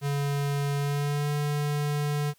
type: tone with pitch glide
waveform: square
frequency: 142.1 to 146.69 Hz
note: C#3 to D3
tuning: +43 to -2 cents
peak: -26 dBFS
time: 0.01-2.34 s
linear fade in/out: 50 ms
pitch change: +55 cents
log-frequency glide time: 0.78-1.31 s
effects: white hiss -64 dBFS RMS until 2.38 s